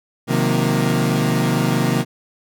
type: chord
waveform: 30% pulse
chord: C half-diminished seventh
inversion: none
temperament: equal with one note detuned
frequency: 130.81 / 155.56 / 180.88 / 233.1 Hz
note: C3 / Eb3 / Gb3 / Bb3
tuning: 0 / 0 / -39 / 0 cents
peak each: -18 / -19 / -20 / -19 dBFS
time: 0.27-2.05 s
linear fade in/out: 50 ms
effects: none